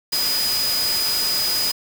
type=tone in noise; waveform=sine; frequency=4962 Hz; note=D#8; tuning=6 cents flat; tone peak=-20 dBFS; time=0.12-1.72 s; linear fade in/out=10 ms; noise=white; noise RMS=-25 dBFS; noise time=0.12-1.72 s; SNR=+2 dB; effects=none